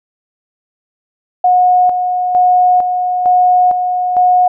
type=tone with tremolo; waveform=sine; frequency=726 Hz; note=F#5; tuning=33 cents flat; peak=-6 dBFS; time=1.44-4.48 s; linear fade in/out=5 ms; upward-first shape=square; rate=1.1 Hz; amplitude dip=50%; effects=none